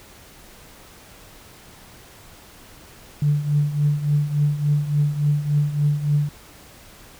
sine tone with tremolo, 146.83 Hz, D3, in tune, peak -13 dBFS, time 3.22-6.29 s, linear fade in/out 2 ms, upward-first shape triangle, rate 3.5 Hz, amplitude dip 80%, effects tanh soft clip ceiling -9 dBFS + pink hiss -46 dBFS RMS until 7.19 s

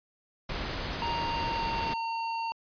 pink noise, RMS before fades -34 dBFS, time 0.49-1.94 s, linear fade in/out 5 ms
square tone with pitch glide, 932.3 to 913.1 Hz, A#5 to A#5, 0 to -36 cents, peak -31 dBFS, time 1.02-2.52 s, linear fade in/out 0 ms, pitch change -36 cents, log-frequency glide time 1.16-1.96 s
effects resampled to 11025 Hz

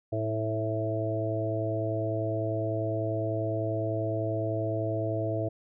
harmonic tone with a mistuned harmonic, 110 Hz, A2, in tune, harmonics 1 / 3 / 4 / 5 / 6, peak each -31 / -34 / -37 / -37 / -32 dBFS, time 0.12-5.49 s, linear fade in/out 10 ms, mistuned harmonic 3, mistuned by -18 cents, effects none

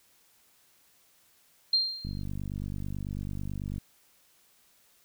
sine tone with exponential decay, 4186 Hz, C8, in tune, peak -19 dBFS, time 1.73-2.24 s, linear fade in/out 5 ms, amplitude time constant 110 ms
click train, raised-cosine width 5 ms, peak -24 dBFS, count 86, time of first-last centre 2.05-3.781 s, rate 49.1 Hz
effects white hiss -64 dBFS RMS until 5.04 s

